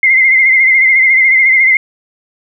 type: tone with vibrato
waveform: sine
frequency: 2093 Hz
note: C7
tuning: in tune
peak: -5 dBFS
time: 0.03-1.77 s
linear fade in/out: 2 ms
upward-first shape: sine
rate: 14 Hz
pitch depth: 52 cents each way
effects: none